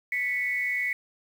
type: tone pair together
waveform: sine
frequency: 1975.5 / 2215 Hz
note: B6 / C#7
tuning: 0 / -2 cents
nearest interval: major second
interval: 198 cents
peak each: -28 dBFS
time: 0.12-0.93 s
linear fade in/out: 2 ms
effects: 8-bit